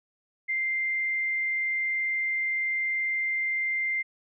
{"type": "tone", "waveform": "sine", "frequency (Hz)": 2093, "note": "C7", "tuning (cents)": 0, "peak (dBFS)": -25, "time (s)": [0.48, 4.03], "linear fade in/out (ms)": 20, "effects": []}